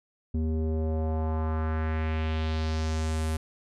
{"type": "tone with low-pass filter sweep", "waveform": "square", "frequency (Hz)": 79.1, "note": "D#2", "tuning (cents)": 29, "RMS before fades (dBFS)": -28, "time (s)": [0.34, 3.37], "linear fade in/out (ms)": 5, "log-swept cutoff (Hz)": [280, 11000], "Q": 1.9, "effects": []}